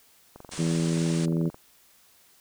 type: click train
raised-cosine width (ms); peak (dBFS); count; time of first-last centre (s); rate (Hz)
1; -29; 28; 0.36-1.544; 22.8
type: low-pass noise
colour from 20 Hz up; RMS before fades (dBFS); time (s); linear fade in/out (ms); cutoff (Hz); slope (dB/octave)
white; -39; 0.51-1.26; 10; 9500; 96
type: harmonic tone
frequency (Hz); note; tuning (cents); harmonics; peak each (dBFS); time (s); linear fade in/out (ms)
82.41; E2; 0; 2 / 3 / 4 / 5 / 6 / 7; -24 / -31 / -31 / -36 / -44 / -41; 0.58-1.5; 20
effects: white hiss -59 dBFS RMS until 2.4 s